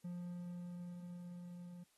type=tone with level ramp; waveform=triangle; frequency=176.1 Hz; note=F3; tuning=15 cents sharp; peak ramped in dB=-40 to -47 dBFS; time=0.04-1.84 s; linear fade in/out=10 ms; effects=white hiss -75 dBFS RMS until 1.97 s + AAC 32 kbps